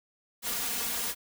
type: noise with comb filter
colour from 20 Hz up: white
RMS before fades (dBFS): -32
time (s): 0.42-1.15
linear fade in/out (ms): 50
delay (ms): 4.2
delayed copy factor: +1
effects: none